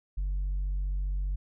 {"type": "tone with tanh clipping", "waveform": "sine", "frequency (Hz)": 47.5, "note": "F#1", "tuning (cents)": 46, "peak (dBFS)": -28, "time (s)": [0.17, 1.36], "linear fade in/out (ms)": 10, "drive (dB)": 1, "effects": []}